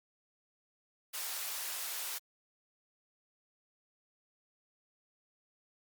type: high-pass noise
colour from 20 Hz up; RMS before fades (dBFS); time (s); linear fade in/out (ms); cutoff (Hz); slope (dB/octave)
white; -39; 1.13-2.19; 20; 690; 12
effects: Opus 48 kbps